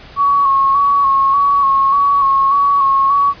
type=tone with vibrato; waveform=sine; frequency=1108.7 Hz; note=C#6; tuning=in tune; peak=-9 dBFS; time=0.16-3.34 s; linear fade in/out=50 ms; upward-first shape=square; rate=1.7 Hz; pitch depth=28 cents each way; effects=pink hiss -38 dBFS RMS until 3.4 s + resampled to 11025 Hz